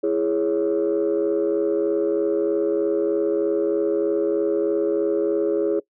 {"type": "chord", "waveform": "sine", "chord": "C# minor", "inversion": "first", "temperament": "just", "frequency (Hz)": [332.6, 415.8, 554.4], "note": ["E4", "G#4", "C#5"], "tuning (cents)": [16, 2, 0], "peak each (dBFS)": [-22, -20, -24], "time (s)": [0.03, 5.8], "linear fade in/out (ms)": 10, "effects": ["noise-tail reverb RT60 0.1 s tail -21 dB re dry", "tanh soft clip ceiling -13 dBFS"]}